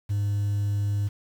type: tone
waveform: sine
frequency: 101.8 Hz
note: G#2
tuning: 34 cents flat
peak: -20 dBFS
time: 0.09-1.09 s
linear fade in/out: 20 ms
effects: tanh soft clip ceiling -22 dBFS + 8-bit